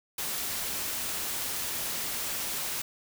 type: noise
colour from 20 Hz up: white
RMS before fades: -33 dBFS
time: 0.18-2.82 s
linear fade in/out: 5 ms
effects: none